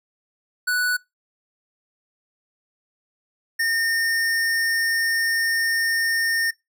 square tone pair in turn, 1480 / 1824.5 Hz, F#6 / A#6, 0 / -38 cents, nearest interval major third, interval 362 cents, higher second, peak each -20 dBFS, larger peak neither, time 0.67-0.97 / 3.59-6.51 s, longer second, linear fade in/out 10 ms, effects noise-tail reverb RT60 0.2 s tail -23 dB re dry

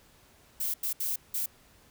violet noise bursts at uneven times, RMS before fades -31 dBFS, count 4, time 0.6-0.74 / 0.83-0.93 / 1-1.16 / 1.34-1.46 s, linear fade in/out 5 ms, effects pink hiss -60 dBFS RMS until 1.9 s

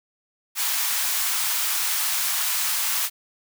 white high-pass noise, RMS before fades -24 dBFS, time 0.55-3.1 s, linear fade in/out 50 ms, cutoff 830 Hz, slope 24 dB/octave, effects none

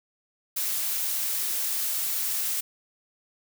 blue noise, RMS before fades -28 dBFS, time 0.56-2.61 s, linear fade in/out 10 ms, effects none

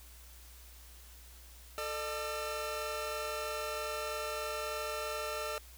sawtooth tone cluster, 441.3 / 603 / 1347 Hz, A4 / D5 / E6, +5 / +46 / +37 cents, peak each -38 / -35 / -37 dBFS, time 1.78-5.58 s, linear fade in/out 0 ms, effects added 60 Hz sine -53 dBFS peak until 5.77 s + white hiss -57 dBFS RMS until 5.77 s

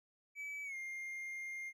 triangle tone with pitch glide, 2293 to 2115 Hz, D7 to C7, -42 to +18 cents, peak -40 dBFS, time 0.35-1.73 s, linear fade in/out 50 ms, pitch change -140 cents, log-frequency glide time 0.64-0.76 s, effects none

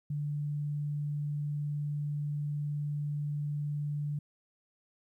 sine tone, 146.83 Hz, D3, in tune, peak -31 dBFS, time 0.1-4.19 s, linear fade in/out 5 ms, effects 12-bit

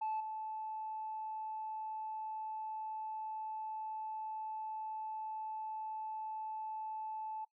sine tone with level steps, 871 Hz, A5, 18 cents flat, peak -33 / -39 dBFS, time 0.01-7.45 s, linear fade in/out 10 ms, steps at 0.2 s, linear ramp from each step 5 ms, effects noise-tail reverb RT60 0.1 s tail -20 dB re dry + tanh soft clip ceiling -32 dBFS

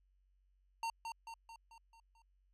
square tone with echo, 914 Hz, A#5, 34 cents flat, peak -37 dBFS, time 0.83-0.9 s, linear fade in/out 2 ms, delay 220 ms, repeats 6, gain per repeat -5 dB, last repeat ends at 2.22 s, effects added 47 Hz sine -70 dBFS peak until 2.53 s + low-pass 9000 Hz 12 dB/octave

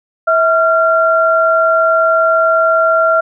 sine tone pair together, 650 / 1377.3 Hz, E5 / F6, -24 / -24 cents, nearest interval octave + minor second, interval 1300 cents, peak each -11 dBFS, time 0.27-3.21 s, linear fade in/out 10 ms, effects none

